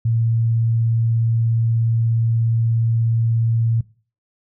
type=tone; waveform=sine; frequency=114.6 Hz; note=A#2; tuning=29 cents flat; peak=-15 dBFS; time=0.05-3.81 s; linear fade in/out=5 ms; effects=noise-tail reverb RT60 0.4 s tail -21 dB re dry